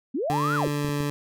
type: linear two-way sweep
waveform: sine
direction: up then down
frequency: 220.4 to 1480 to 220.4 Hz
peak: -24 dBFS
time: 0.14-0.68 s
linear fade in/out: 10 ms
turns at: 0.55 s
type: tone with pitch glide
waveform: 20% pulse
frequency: 146.83 to 145.06 Hz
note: D3 to D3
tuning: 0 to -21 cents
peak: -20 dBFS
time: 0.3-1.1 s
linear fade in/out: 0 ms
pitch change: -21 cents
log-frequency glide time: 0.54-0.95 s
type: clicks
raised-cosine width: 3 ms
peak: -23 dBFS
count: 4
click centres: 0.679 / 0.847 / 0.89 / 1.005 s
effects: none